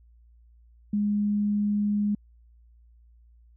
sine tone, 206.7 Hz, G#3, 8 cents flat, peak -22 dBFS, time 0.93-2.15 s, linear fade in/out 5 ms, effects added 58 Hz sine -53 dBFS peak until 3.56 s

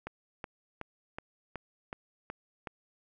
click train, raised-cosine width 0.5 ms, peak -23 dBFS, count 8, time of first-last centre 0.07-2.672 s, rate 2.69 Hz, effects none

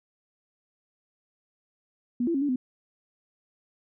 sine tone with pitch steps, 242.9 / 336.8 / 271.8 / 289.2 / 253.8 Hz, B3 / E4 / C#4 / D4 / B3, -29 / +37 / -34 / -27 / +47 cents, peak -23 dBFS, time 2.2-2.56 s, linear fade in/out 5 ms, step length 72 ms, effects none

